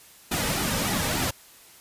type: noise with flanger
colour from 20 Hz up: pink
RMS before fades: -26 dBFS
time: 0.31-1.31 s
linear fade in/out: 10 ms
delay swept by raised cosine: 1.8 to 2.9 ms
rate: 3.4 Hz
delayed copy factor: -0.7
effects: white hiss -51 dBFS RMS until 1.8 s + resampled to 32000 Hz